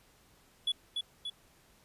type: tone with echo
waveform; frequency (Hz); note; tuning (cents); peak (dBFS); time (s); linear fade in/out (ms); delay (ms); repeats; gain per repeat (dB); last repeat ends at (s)
triangle; 3400; G#7; +40; -26; 0.67-0.72; 5; 290; 2; -4; 1.3
effects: pink hiss -64 dBFS RMS until 1.84 s + resampled to 32000 Hz